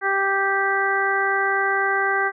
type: harmonic tone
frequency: 392 Hz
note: G4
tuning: in tune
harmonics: 1 / 2 / 3 / 4 / 5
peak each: -26 / -25 / -26 / -22 / -26 dBFS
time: 0.01-2.32 s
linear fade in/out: 50 ms
effects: none